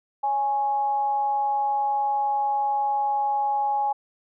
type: tone with amplitude modulation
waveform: sine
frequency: 830.6 Hz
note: G#5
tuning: in tune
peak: -19 dBFS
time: 0.23-3.93 s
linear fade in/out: 10 ms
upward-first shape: sine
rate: 269 Hz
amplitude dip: 40%
effects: none